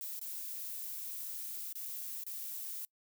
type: noise with dropouts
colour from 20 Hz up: violet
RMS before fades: -42 dBFS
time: 0.01-2.85 s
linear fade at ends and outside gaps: 0 ms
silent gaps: 0.193-0.214 / 1.726-1.754 / 2.237-2.265 s
effects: noise-tail reverb RT60 0.1 s tail -25 dB re dry